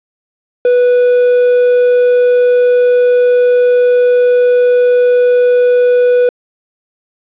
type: tone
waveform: triangle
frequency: 492.2 Hz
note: B4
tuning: 6 cents flat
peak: -4 dBFS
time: 0.65-6.29 s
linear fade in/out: 2 ms
effects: resampled to 8000 Hz + 7-bit